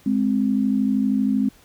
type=tone pair together; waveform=sine; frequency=208.8 / 261.6 Hz; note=G#3 / C4; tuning=+10 / 0 cents; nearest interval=major third; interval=390 cents; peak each=-20 / -20 dBFS; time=0.06-1.49 s; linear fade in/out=5 ms; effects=pink hiss -53 dBFS RMS until 1.64 s